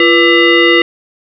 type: tone with frequency modulation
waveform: sine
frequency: 1174 Hz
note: D6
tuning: 1 cent flat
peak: -5 dBFS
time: 0-0.82 s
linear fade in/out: 2 ms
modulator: 831 Hz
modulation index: 2.1
effects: none